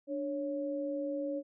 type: tone pair together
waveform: sine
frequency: 293.7 / 554.4 Hz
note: D4 / C#5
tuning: 0 / 0 cents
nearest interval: major seventh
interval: 1100 cents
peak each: -36 / -35 dBFS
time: 0.07-1.43 s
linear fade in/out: 50 ms
effects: none